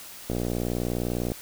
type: click train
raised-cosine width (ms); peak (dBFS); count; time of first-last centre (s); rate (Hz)
2; -15; 62; 0.3-1.318; 59.9
effects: white hiss -43 dBFS RMS until 1.41 s